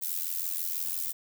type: noise with amplitude modulation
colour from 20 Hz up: violet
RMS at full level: -29 dBFS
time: 0.01-1.13 s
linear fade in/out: 20 ms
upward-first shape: sine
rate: 86 Hz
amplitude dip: 80%
effects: none